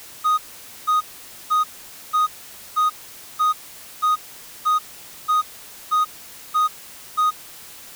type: tone bursts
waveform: triangle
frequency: 1244.5 Hz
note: D#6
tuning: in tune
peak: -13 dBFS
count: 12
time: 0.24-7.31 s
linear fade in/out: 20 ms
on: 140 ms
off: 490 ms
effects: white hiss -41 dBFS RMS until 7.95 s